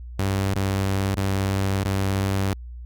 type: tone with dropouts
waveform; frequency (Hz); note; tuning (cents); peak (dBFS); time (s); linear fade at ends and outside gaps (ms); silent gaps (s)
sawtooth; 97.3; G2; -12; -17; 0.19-2.53; 0; 0.539-0.558 / 1.145-1.172 / 1.836-1.852
effects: added 60 Hz sine -34 dBFS peak until 2.85 s + Opus 48 kbps